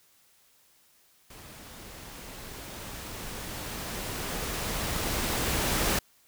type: noise with level ramp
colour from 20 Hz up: pink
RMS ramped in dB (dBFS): -48 to -26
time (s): 1.3-5.99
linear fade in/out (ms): 5
effects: white hiss -63 dBFS RMS until 6.27 s